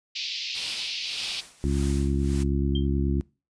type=band-pass noise; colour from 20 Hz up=white; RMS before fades=-32 dBFS; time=0.15-1.41 s; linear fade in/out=10 ms; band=2400 to 5100 Hz; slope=48 dB/octave
type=noise with tremolo; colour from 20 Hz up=white; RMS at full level=-38 dBFS; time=0.54-2.44 s; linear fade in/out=20 ms; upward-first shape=sine; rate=1.7 Hz; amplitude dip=85%
type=harmonic tone; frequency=69.3 Hz; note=C#2; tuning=in tune; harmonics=1 / 2 / 3 / 4 / 5; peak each=-25 / -28 / -30 / -31 / -32 dBFS; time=1.64-3.21 s; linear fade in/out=0 ms
type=tone with exponential decay; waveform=sine; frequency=3175 Hz; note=G7; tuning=21 cents sharp; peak=-28 dBFS; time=2.75-2.87 s; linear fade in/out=5 ms; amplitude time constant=26 ms
effects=noise-tail reverb RT60 0.3 s tail -22 dB re dry + resampled to 22050 Hz